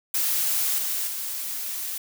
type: noise with level steps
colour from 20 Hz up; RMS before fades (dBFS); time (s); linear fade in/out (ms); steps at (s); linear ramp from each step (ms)
blue; -24 / -27 / -31; 0.14-1.98; 5; 0.78 / 1.07; 5
effects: none